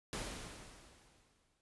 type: noise with exponential decay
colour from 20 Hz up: pink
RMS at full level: -40 dBFS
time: 0.13-1.61 s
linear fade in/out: 0 ms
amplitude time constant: 320 ms
effects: resampled to 24000 Hz